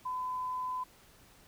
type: tone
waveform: sine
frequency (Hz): 1011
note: B5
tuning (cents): +40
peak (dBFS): -33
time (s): 0.05-0.84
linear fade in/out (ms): 10
effects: pink hiss -60 dBFS RMS until 1.47 s